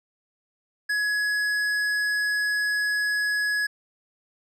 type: tone with tanh clipping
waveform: sine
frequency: 1682 Hz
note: G#6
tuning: 22 cents sharp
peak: -24 dBFS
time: 0.89-3.67 s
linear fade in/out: 10 ms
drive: 12 dB
effects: none